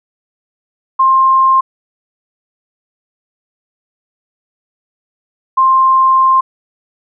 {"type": "tone pair in turn", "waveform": "sine", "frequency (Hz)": [1058, 1053.4], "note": ["C6", "C6"], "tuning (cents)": [19, 11], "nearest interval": "unison", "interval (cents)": 8, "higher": "first", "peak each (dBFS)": -6, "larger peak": "neither", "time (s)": [[0.99, 1.61], [5.57, 6.41]], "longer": "second", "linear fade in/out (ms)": 10, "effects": []}